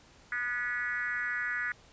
sine tone with frequency modulation, 1706 Hz, G#6, 46 cents sharp, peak -30 dBFS, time 0.32-1.72 s, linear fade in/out 2 ms, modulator 242 Hz, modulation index 1.4, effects pink hiss -58 dBFS RMS until 1.92 s + resampled to 16000 Hz

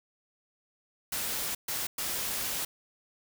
white noise bursts at uneven times, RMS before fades -33 dBFS, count 3, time 1.12-1.55 / 1.68-1.87 / 1.98-2.65 s, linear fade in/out 5 ms, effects none

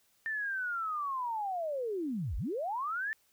sine linear two-way sweep, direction down then up, 1800 to 38.89 to 1800 Hz, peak -32 dBFS, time 0.26-3.13 s, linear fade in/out 0 ms, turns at 2.37 s, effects white hiss -70 dBFS RMS until 3.32 s

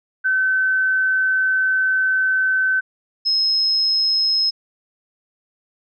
sine tone pair in turn, 1528 / 5156 Hz, G6 / E8, -45 / -39 cents, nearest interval octave + major sixth, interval 2106 cents, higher second, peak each -15 dBFS, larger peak neither, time 0.24-2.81 / 3.25-4.51 s, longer first, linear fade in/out 20 ms, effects none

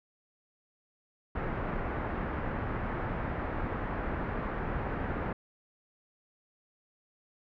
pink low-pass noise, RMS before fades -34 dBFS, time 1.35-5.33 s, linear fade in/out 5 ms, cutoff 1800 Hz, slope 24 dB/octave, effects none

